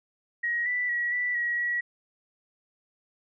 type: tone with pitch steps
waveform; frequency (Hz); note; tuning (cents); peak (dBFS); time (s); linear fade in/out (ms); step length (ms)
sine; 1893 / 1975 / 1919 / 1968 / 1910 / 1924; A#6 / B6 / A#6 / B6 / A#6 / B6; +26 / 0 / +50 / -7 / +42 / -46; -25; 0.43-1.81; 10; 230
effects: none